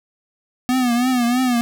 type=tone with vibrato; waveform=square; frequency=246.9 Hz; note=B3; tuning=in tune; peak=-16 dBFS; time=0.69-1.61 s; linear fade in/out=0 ms; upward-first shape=triangle; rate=3.1 Hz; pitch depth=98 cents each way; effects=none